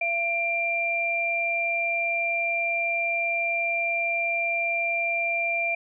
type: tone pair together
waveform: sine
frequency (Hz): 677.7 / 2375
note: E5 / D7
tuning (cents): +48 / +19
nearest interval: octave + minor seventh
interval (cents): 2171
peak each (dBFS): -29 / -24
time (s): 0.01-5.75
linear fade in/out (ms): 5
effects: none